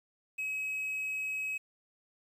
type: tone with quantisation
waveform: triangle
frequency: 2550 Hz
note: D#7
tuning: 42 cents sharp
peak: -31 dBFS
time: 0.38-1.58 s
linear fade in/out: 10 ms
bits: 10
effects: none